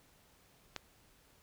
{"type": "click", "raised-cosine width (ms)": 0.2, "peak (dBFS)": -21, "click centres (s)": 0.763, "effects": ["pink hiss -66 dBFS RMS until 1.42 s"]}